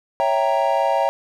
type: chord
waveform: triangle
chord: C# diminished seventh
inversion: none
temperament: equal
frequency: 554.4 / 659.3 / 784 / 932.3 Hz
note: C#5 / E5 / G5 / Bb5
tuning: 0 / 0 / 0 / 0 cents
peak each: -20 dBFS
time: 0.2-1.09 s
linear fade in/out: 0 ms
effects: none